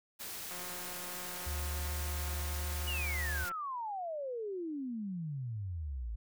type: noise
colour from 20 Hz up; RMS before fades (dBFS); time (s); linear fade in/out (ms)
white; -43; 0.19-3.5; 20
type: click train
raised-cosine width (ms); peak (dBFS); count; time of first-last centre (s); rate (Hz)
0.5; -33; 539; 0.51-3.516; 179
type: tone with pitch glide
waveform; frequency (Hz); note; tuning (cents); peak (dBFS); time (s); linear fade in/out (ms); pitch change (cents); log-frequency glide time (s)
sine; 73.42 to 73.89; D2 to D2; 0 to +11; -35; 1.46-3.45; 10; +11; 1.74-1.98
type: exponential sweep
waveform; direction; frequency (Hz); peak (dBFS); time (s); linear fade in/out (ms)
sine; down; 2960 to 51.91; -36; 2.87-6.16; 10
effects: none